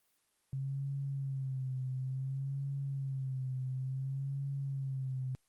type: tone with vibrato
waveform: sine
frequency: 134 Hz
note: C3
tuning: 42 cents sharp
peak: -34 dBFS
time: 0.53-5.35 s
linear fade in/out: 0 ms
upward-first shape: sine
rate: 0.57 Hz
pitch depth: 60 cents each way
effects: white hiss -75 dBFS RMS until 5.48 s + Opus 24 kbps